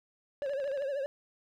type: tone with vibrato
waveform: triangle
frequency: 554.4 Hz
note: C#5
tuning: in tune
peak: -29 dBFS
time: 0.42-1.06 s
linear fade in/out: 0 ms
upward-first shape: triangle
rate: 13 Hz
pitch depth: 110 cents each way
type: clicks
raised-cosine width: 0.3 ms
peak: -35 dBFS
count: 10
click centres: 0.423 / 0.462 / 0.495 / 0.535 / 0.601 / 0.642 / 0.677 / 0.716 / 0.775 / 0.822 s
effects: none